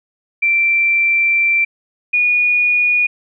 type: tone pair in turn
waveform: sine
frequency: 2349 / 2451 Hz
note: D7 / D#7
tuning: 0 / -27 cents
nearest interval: minor second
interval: 73 cents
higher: second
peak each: -11 dBFS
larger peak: neither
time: 0.42-1.65 / 2.13-3.07 s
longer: first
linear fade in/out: 10 ms
effects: none